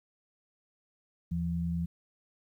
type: tone pair together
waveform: sine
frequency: 80.23 / 170 Hz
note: E2 / F3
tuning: -46 / -46 cents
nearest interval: octave + minor second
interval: 1300 cents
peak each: -35 / -30 dBFS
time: 1.31-1.86 s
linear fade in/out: 10 ms
effects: 11-bit